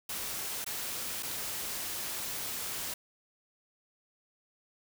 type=noise with dropouts; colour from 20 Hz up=white; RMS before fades=-37 dBFS; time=0.09-2.94 s; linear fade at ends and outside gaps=5 ms; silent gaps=0.645-0.663 / 1.226-1.23 s; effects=none